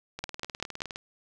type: two click trains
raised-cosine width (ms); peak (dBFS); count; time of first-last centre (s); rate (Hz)
0.2; -14 / -20; 4 / 16; 0.24-0.819 / 0.19-0.959; 5.18 / 19.5
effects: none